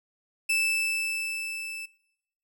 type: tone with level ramp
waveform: 40% pulse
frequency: 2637 Hz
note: E7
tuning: in tune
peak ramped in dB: -21 to -35 dBFS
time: 0.49-1.86 s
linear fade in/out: 10 ms
effects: noise-tail reverb RT60 0.8 s tail -21 dB re dry